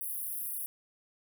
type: high-pass noise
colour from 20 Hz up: pink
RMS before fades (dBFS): -37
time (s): 0.01-0.66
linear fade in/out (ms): 0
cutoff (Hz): 9800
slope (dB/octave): 96
effects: none